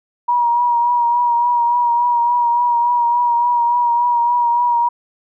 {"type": "tone with vibrato", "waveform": "sine", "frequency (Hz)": 956, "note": "A#5", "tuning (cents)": 43, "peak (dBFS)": -12, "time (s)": [0.28, 4.89], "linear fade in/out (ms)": 10, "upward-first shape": "triangle", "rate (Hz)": 3.5, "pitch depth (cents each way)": 31, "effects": []}